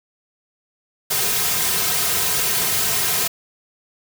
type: noise with comb filter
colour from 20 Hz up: white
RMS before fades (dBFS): -20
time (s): 1.1-3.28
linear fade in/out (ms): 10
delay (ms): 3.5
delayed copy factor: -1
effects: none